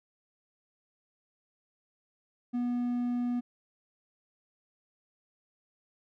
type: tone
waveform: triangle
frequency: 243.5 Hz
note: B3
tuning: 24 cents flat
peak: -26 dBFS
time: 2.53-3.41 s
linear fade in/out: 20 ms
effects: none